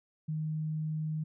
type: tone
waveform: sine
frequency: 155.56 Hz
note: D#3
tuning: in tune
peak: -31 dBFS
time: 0.28-1.24 s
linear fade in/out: 10 ms
effects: none